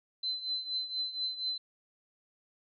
sine tone with tremolo, 4053 Hz, B7, 44 cents sharp, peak -29 dBFS, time 0.23-1.58 s, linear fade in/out 5 ms, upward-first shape triangle, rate 4.2 Hz, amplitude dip 80%, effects none

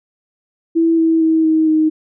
sine tone with pitch steps, 329.6 / 325.3 / 321 / 316.7 / 312.5 Hz, E4 / E4 / E4 / D#4 / D#4, 0 / -23 / -46 / +31 / +8 cents, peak -10 dBFS, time 0.75-1.9 s, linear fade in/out 20 ms, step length 230 ms, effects none

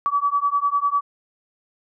sine beating tone pair, 1140 / 1150 Hz, C#6 / D6, +48 / -37 cents, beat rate 10 Hz, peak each -21 dBFS, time 0.06-1.01 s, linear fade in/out 0 ms, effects none

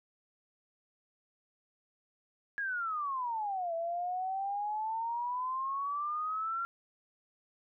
sine exponential two-way sweep, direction down then up, 1677 to 659.3 to 1381 Hz, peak -32 dBFS, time 2.58-6.65 s, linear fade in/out 0 ms, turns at 3.74 s, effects none

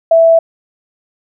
sine tone, 659.3 Hz, E5, in tune, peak -4 dBFS, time 0.11-0.39 s, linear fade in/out 5 ms, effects none

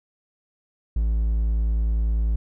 triangle tone, 55.1 Hz, A1, 3 cents sharp, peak -17 dBFS, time 0.96-2.36 s, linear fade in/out 5 ms, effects none

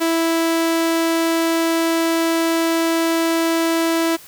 sawtooth tone, 329.6 Hz, E4, in tune, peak -12 dBFS, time 0-4.17 s, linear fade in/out 20 ms, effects white hiss -42 dBFS RMS until 4.27 s

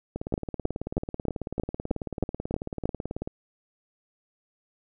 two click trains, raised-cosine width 2 ms, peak -18 / -11 dBFS, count 58 / 9, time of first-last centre 0.16-3.275 / 0.34-2.856 s, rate 18.3 / 3.18 Hz, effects none

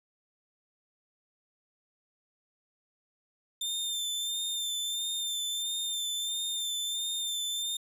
sawtooth tone with vibrato, 3585 Hz, A7, 32 cents sharp, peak -28 dBFS, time 3.61-7.77 s, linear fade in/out 5 ms, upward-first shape sine, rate 1.5 Hz, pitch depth 29 cents each way, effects resampled to 32000 Hz

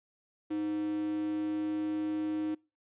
square tone with high-pass filter, 103.6 Hz, G#2, 4 cents flat, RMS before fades -33 dBFS, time 0.5-2.55 s, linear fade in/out 10 ms, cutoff 320 Hz, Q 8.6, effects noise-tail reverb RT60 0.3 s tail -25 dB re dry + resampled to 8000 Hz

